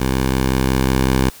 10% pulse tone with level ramp, 65.41 Hz, C2, in tune, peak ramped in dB -8 to -5 dBFS, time 0-1.3 s, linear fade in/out 5 ms, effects white hiss -41 dBFS RMS until 1.4 s

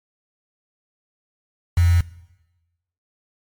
sine tone with quantisation, 86.1 Hz, F2, 24 cents flat, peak -12 dBFS, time 1.77-2.01 s, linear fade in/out 5 ms, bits 5, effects noise-tail reverb RT60 1.0 s tail -19 dB re dry + MP3 96 kbps

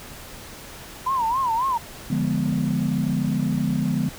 sine tone with vibrato, 982 Hz, B5, 10 cents flat, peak -19 dBFS, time 1.06-1.78 s, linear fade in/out 10 ms, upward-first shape sine, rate 3.7 Hz, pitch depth 170 cents each way
sine chord, D diminished seventh, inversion none, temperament equal, 146.83 / 174.61 / 207.7 / 246.9 Hz, D3 / F3 / Ab3 / Cb4, 0 / 0 / 0 / 0 cents, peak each -25 dBFS, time 2.1-4.09 s, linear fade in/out 5 ms
effects tanh soft clip ceiling -12 dBFS + pink hiss -40 dBFS RMS until 4.18 s

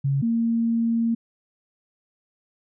sine tone pair in turn, 138.3 / 230.2 Hz, C#3 / A#3, -4 / -22 cents, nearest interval major sixth, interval 882 cents, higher second, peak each -19 dBFS, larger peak neither, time 0.04-0.22 / 0.22-1.15 s, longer second, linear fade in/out 10 ms, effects none

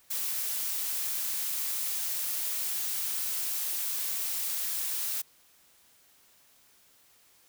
blue noise, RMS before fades -32 dBFS, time 0.1-5.22 s, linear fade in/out 10 ms, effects white hiss -62 dBFS RMS until 7.48 s

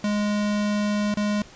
square tone with dropouts, 207.7 Hz, G#3, in tune, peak -22 dBFS, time 0.04-1.42 s, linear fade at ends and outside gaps 2 ms, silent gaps 1.141-1.171 s, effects pink hiss -47 dBFS RMS until 1.55 s + resampled to 16000 Hz

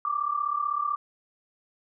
sine tone pair together, 1156.1 / 1192 Hz, D6 / D6, -28 / +25 cents, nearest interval minor second, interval 53 cents, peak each -28 dBFS, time 0.05-0.96 s, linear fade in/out 2 ms, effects none

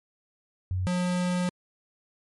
sine / square tone pair in turn, 92.2 / 179.46 Hz, F#2 / F3, -6 / +47 cents, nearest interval octave, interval 1153 cents, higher second, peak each -25 dBFS, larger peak neither, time 0.71-0.87 / 0.87-1.49 s, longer second, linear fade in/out 0 ms, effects MP3 48 kbps

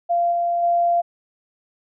sine tone with level steps, 691 Hz, F5, 19 cents flat, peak -16 / -18 / -15 dBFS, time 0.09-1.02 s, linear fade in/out 20 ms, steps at 0.31 / 0.62 s, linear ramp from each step 20 ms, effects none

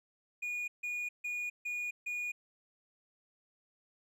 triangle tone bursts, 2447 Hz, D#7, 29 cents flat, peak -33 dBFS, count 5, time 0.42-2.32 s, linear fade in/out 10 ms, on 260 ms, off 150 ms, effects none

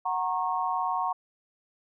sine chord, F# major, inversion none, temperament equal with one note detuned, 740 / 932.3 / 1090.9 Hz, F#5 / A#5 / C#6, 0 / 0 / -28 cents, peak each -30 dBFS, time 0.05-1.13 s, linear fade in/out 10 ms, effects none

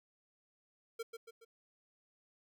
square tone with echo, 456.8 Hz, A#4, 35 cents flat, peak -39 dBFS, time 0.99-1.03 s, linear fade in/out 10 ms, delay 140 ms, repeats 3, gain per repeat -6 dB, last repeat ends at 1.45 s, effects none

